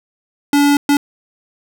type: tone bursts at uneven times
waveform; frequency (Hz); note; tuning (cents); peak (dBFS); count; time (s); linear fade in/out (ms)
square; 286.9; D4; -40; -10; 2; 0.53-0.77 / 0.89-0.97; 2
effects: none